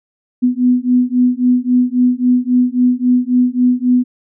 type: beating tone pair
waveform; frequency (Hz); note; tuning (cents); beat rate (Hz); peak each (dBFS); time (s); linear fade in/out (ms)
sine; 246.9 / 250.6; B3 / B3; 0 / +25; 3.7; -13; 0.42-4.04; 20
effects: none